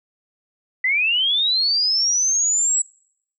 sine linear sweep, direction up, 1969 to 7840 Hz, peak -16 dBFS, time 0.84-2.82 s, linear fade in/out 5 ms, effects noise-tail reverb RT60 0.7 s tail -26 dB re dry

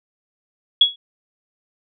sine tone with exponential decay, 3351 Hz, G#7, 15 cents sharp, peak -5 dBFS, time 0.81-0.96 s, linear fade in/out 5 ms, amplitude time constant 32 ms, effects none

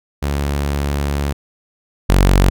sawtooth tone pair in turn, 71.2 / 46.85 Hz, C#2 / F#1, +47 / +22 cents, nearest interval perfect fifth, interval 725 cents, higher first, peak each -13 / -5 dBFS, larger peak second, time 0.22-1.33 / 2.09-2.5 s, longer first, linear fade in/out 10 ms, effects none

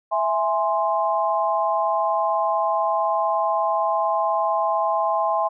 sine chord, E augmented, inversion none, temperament equal, 659.3 / 830.6 / 1046.5 Hz, E5 / G#5 / B#5, 0 / 0 / 0 cents, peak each -23 dBFS, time 0.11-5.49 s, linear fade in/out 20 ms, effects none

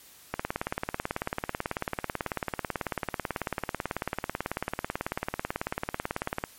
click train, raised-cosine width 0.5 ms, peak -13 dBFS, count 112, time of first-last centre 0.34-6.439 s, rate 18.2 Hz, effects white hiss -53 dBFS RMS until 6.58 s + MP3 64 kbps

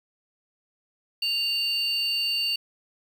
triangle tone pair together, 2794 / 4534 Hz, F7 / C#8, 0 / +38 cents, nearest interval minor sixth, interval 838 cents, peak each -25 dBFS, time 1.22-2.56 s, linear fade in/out 5 ms, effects 8-bit

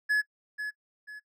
triangle tone with echo, 1700 Hz, G#6, 40 cents sharp, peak -20 dBFS, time 0.09-0.22 s, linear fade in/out 20 ms, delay 490 ms, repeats 2, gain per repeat -9 dB, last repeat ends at 1.2 s, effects noise-tail reverb RT60 0.1 s tail -23 dB re dry

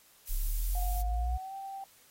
violet noise, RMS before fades -40 dBFS, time 0.27-1.02 s, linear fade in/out 5 ms
sine linear sweep, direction up, 31.38 to 61.74 Hz, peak -28 dBFS, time 0.29-1.38 s, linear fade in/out 20 ms
sine tone with pitch glide, 720 to 780.6 Hz, F#5 to G5, -47 to -8 cents, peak -38 dBFS, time 0.75-1.84 s, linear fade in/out 2 ms, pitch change +139 cents, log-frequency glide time 1.24-1.54 s
effects white hiss -61 dBFS RMS until 2.1 s + AAC 48 kbps

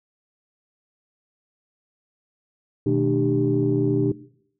sine tone cluster, 124.6 / 157 / 217 / 300.4 / 393.9 Hz, B2 / D#3 / A3 / D4 / G4, +16 / +16 / -24 / +39 / +8 cents, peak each -23 / -28 / -29 / -21 / -23 dBFS, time 2.86-4.12 s, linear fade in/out 5 ms, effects noise-tail reverb RT60 0.7 s tail -20 dB re dry + tanh soft clip ceiling -9 dBFS

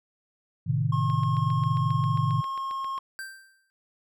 sine chord, A diminished, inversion none, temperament equal, 110 / 130.81 / 155.56 Hz, A2 / C3 / Eb3, 0 / 0 / 0 cents, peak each -28 / -26 / -27 dBFS, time 0.66-2.42 s, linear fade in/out 20 ms
triangle tone, 1077 Hz, C6, 50 cents sharp, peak -27 dBFS, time 0.92-2.99 s, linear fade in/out 5 ms
click train, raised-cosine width 0.3 ms, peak -28 dBFS, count 15, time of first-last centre 1.1-2.979 s, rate 7.45 Hz
square tone with exponential decay, 1568 Hz, G6, in tune, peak -33 dBFS, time 3.19-3.7 s, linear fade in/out 0 ms, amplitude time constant 110 ms
effects none

